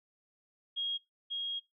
sine tone pair in turn, 3271 / 3271 Hz, G#7 / G#7, -27 / -27 cents, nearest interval unison, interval 0 cents, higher neither, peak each -32 / -34 dBFS, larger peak first, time 0.76-0.98 / 1.3-1.6 s, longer second, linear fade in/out 20 ms, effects noise-tail reverb RT60 0.2 s tail -21 dB re dry

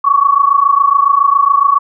sine tone pair together, 1108.7 / 1135.9 Hz, C#6 / C#6, 0 / +42 cents, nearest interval unison, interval 42 cents, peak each -10 dBFS, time 0.04-1.79 s, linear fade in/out 10 ms, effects none

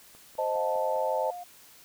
click train, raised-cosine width 1 ms, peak -39 dBFS, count 5, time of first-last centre 0.15-0.961 s, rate 4.93 Hz
sine chord, A diminished, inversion first, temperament equal, 523.3 / 622.3 / 880 Hz, C5 / Eb5 / A5, 0 / 0 / 0 cents, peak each -30 dBFS, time 0.38-1.31 s, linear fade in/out 10 ms
sine tone with tremolo, 710 Hz, F5, 28 cents sharp, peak -35 dBFS, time 0.55-1.44 s, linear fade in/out 10 ms, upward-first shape triangle, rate 1.9 Hz, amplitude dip 30%
effects white hiss -54 dBFS RMS until 1.84 s

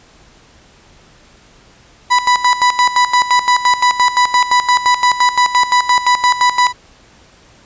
35% pulse tone with tremolo, 987.8 Hz, B5, in tune, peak -6 dBFS, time 2.1-6.73 s, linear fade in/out 20 ms, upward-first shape square, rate 5.8 Hz, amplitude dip 75%, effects pink hiss -46 dBFS RMS until 7.65 s + resampled to 16000 Hz

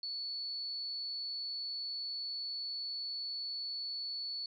sine tone, 4435 Hz, C#8, in tune, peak -37 dBFS, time 0.03-4.46 s, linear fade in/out 2 ms, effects none

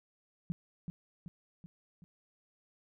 sine tone with echo, 171.8 Hz, F3, 28 cents flat, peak -31 dBFS, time 0.5-0.52 s, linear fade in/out 0 ms, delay 380 ms, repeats 4, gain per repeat -5 dB, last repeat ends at 2.04 s, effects none

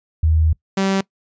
sine / sawtooth tone pair in turn, 79.4 / 193.6 Hz, D#2 / G3, +36 / -21 cents, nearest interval octave + minor third, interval 1543 cents, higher second, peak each -12 dBFS, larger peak neither, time 0.23-0.53 / 0.77-1.01 s, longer first, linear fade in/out 5 ms, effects noise-tail reverb RT60 0.1 s tail -22 dB re dry + resampled to 16000 Hz

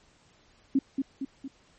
sine tone with echo, 270.8 Hz, C#4, 40 cents flat, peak -19 dBFS, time 0.75-0.79 s, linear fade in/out 5 ms, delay 230 ms, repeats 3, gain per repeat -5 dB, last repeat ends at 1.48 s, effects pink hiss -62 dBFS RMS until 1.78 s + MP3 32 kbps

